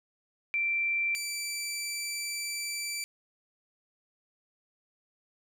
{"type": "tone pair in turn", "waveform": ["sine", "15% pulse"], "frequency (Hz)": [2349, 2331], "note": ["D7", "D7"], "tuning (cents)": [0, -14], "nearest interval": "unison", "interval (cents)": 14, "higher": "first", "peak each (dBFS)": [-26, -26], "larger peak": "neither", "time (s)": [[0.54, 1.15], [1.15, 3.04]], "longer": "second", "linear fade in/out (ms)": 0, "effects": []}